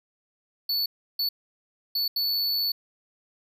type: tone bursts at uneven times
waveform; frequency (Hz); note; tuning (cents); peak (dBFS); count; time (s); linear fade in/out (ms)
square; 4452; C#8; +7; -24; 4; 0.69-0.86 / 1.19-1.29 / 1.95-2.08 / 2.16-2.72; 5
effects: none